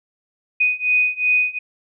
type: beating tone pair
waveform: sine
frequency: 2489 / 2491.7 Hz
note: D#7 / D#7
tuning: 0 / +2 cents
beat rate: 2.7 Hz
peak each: -19 / -18 dBFS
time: 0.6-1.59 s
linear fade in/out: 10 ms
effects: none